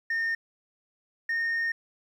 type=tone pair in turn; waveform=sine; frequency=1826 / 1837.6 Hz; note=A#6 / A#6; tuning=-36 / -25 cents; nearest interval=unison; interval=11 cents; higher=second; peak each=-23 dBFS; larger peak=neither; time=0.1-0.35 / 1.29-1.72 s; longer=second; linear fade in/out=5 ms; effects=tanh soft clip ceiling -24 dBFS + 10-bit